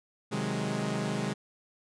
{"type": "chord", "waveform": "sawtooth", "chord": "Ab dominant seventh", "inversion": "first", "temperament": "equal", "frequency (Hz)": [130.81, 155.56, 185, 207.7], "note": ["C3", "Eb3", "Gb3", "Ab3"], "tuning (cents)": [0, 0, 0, 0], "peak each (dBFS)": [-32, -32, -33, -29], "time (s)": [0.31, 1.34], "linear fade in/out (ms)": 20, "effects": ["resampled to 22050 Hz"]}